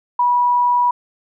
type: tone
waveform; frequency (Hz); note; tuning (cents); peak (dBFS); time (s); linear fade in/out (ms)
sine; 975; B5; -23; -12; 0.19-0.91; 5
effects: none